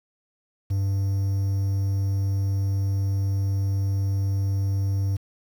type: tone with quantisation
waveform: triangle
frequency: 98 Hz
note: G2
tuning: in tune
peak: -19 dBFS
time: 0.7-5.17 s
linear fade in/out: 10 ms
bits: 8
effects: none